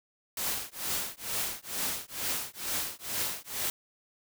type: noise with tremolo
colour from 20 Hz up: white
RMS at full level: -30 dBFS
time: 0.37-3.7 s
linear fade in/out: 2 ms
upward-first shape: triangle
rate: 2.2 Hz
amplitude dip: 100%
effects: none